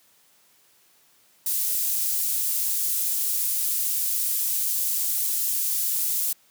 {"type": "high-pass noise", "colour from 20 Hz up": "pink", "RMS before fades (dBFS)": -25, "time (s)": [1.46, 6.33], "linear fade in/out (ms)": 5, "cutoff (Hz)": 11000, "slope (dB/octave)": 12, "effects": ["white hiss -60 dBFS RMS until 6.5 s", "high-pass 100 Hz 12 dB/octave"]}